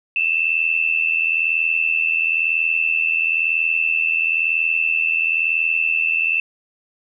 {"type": "tone pair together", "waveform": "sine", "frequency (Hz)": [2611, 2692], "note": ["E7", "E7"], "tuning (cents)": [-17, 36], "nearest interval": "minor second", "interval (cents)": 53, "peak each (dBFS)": -19, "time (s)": [0.16, 6.4], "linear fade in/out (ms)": 2, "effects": []}